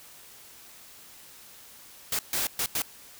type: noise bursts at uneven times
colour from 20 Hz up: white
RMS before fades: -28 dBFS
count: 4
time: 2.12-2.19 / 2.33-2.47 / 2.59-2.66 / 2.75-2.82 s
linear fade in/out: 2 ms
effects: white hiss -50 dBFS RMS until 3.19 s